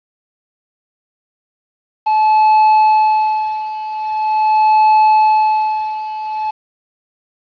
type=tone with tremolo; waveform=triangle; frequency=863 Hz; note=A5; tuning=34 cents flat; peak=-5 dBFS; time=2.06-6.51 s; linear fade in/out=10 ms; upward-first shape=sine; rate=0.43 Hz; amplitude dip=80%; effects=resampled to 11025 Hz + 7-bit